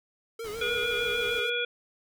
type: tone with vibrato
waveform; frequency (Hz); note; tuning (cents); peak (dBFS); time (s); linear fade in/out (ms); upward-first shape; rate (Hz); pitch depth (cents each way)
square; 437.7; A4; -9; -35; 0.39-1.5; 5; sine; 6.6; 100
type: noise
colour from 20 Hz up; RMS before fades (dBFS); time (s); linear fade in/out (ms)
pink; -45; 0.44-1.4; 5
type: harmonic tone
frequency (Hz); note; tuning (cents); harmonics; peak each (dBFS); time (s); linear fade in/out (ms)
481.1; B4; -45; 1 / 3 / 5 / 7; -32 / -32 / -32 / -32; 0.61-1.65; 5
effects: none